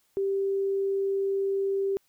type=tone; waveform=sine; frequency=392 Hz; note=G4; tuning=in tune; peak=-24 dBFS; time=0.17-1.97 s; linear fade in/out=0 ms; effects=white hiss -69 dBFS RMS until 2.08 s